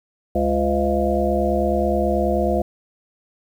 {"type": "harmonic tone with a mistuned harmonic", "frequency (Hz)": 69.3, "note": "C#2", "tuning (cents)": 0, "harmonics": [1, 3, 5, 7, 9, 10], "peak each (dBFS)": [-24, -24, -24, -24, -24, -24], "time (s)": [0.35, 2.62], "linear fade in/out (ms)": 5, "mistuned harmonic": 7, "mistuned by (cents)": 84, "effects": ["8-bit"]}